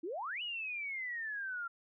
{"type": "exponential two-way sweep", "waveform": "sine", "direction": "up then down", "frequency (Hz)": [303.4, 2960, 1364], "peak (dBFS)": -37, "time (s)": [0.03, 1.68], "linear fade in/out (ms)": 10, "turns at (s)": 0.42, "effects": []}